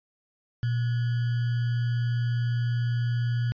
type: tone with sample-and-hold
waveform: sine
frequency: 119.7 Hz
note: A#2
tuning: 46 cents sharp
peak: -23 dBFS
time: 0.63-3.52 s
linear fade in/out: 0 ms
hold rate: 1575 Hz
effects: resampled to 11025 Hz